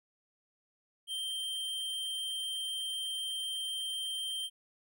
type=tone; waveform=square; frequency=3146 Hz; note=G7; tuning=6 cents sharp; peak=-35 dBFS; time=1.07-4.5 s; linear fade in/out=50 ms; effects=none